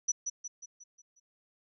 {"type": "tone with echo", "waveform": "sine", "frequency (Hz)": 5920, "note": "F#8", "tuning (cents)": 0, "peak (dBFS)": -25, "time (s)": [0.08, 0.12], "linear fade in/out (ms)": 10, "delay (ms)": 180, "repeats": 6, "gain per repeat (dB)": -6, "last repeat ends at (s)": 1.2, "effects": []}